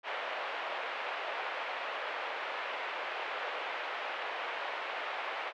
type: band-pass noise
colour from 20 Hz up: pink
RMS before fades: -38 dBFS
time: 0.03-5.53 s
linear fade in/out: 50 ms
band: 550 to 2900 Hz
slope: 24 dB/octave
effects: none